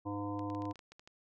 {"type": "harmonic tone", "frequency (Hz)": 101.9, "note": "G#2", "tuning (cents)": -32, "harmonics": [1, 3, 5, 7, 9, 10], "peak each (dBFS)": [-42, -38, -46, -47, -47, -45], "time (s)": [0.05, 0.73], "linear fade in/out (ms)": 20}
{"type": "clicks", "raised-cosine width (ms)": 0.2, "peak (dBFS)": -36, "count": 11, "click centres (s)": [0.393, 0.501, 0.549, 0.621, 0.654, 0.711, 0.757, 0.792, 0.92, 0.995, 1.075]}
{"effects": []}